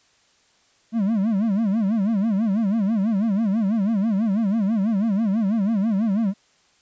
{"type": "tone with vibrato", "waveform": "triangle", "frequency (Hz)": 210, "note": "G#3", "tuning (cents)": 19, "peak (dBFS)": -16, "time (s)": [0.92, 6.34], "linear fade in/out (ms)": 50, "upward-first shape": "sine", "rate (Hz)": 6.1, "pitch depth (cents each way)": 180, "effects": ["white hiss -60 dBFS RMS until 6.81 s", "resampled to 16000 Hz"]}